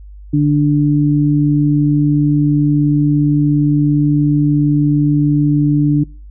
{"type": "tone pair together", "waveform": "sine", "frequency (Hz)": [147.1, 293.7], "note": ["D3", "D4"], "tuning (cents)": [3, 0], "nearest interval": "octave", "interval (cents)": 1197, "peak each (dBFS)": -12, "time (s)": [0.33, 6.04], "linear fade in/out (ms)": 10, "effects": ["noise-tail reverb RT60 0.4 s tail -24 dB re dry", "added 50 Hz sine -32 dBFS peak until 6.3 s"]}